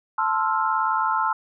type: chord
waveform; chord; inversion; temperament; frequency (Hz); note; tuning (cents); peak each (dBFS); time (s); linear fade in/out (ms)
sine; F major seventh; first; equal; 880 / 1046.5 / 1318.5 / 1396.9; A5 / C6 / E6 / F6; 0 / 0 / 0 / 0; -24 / -25 / -25 / -28; 0.18-1.33; 5
effects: none